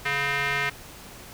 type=tone with band-pass filter; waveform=square; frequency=141 Hz; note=C#3; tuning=30 cents sharp; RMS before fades=-26 dBFS; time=0.05-0.7 s; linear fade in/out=10 ms; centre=2000 Hz; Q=2.7; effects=pink hiss -44 dBFS RMS until 1.33 s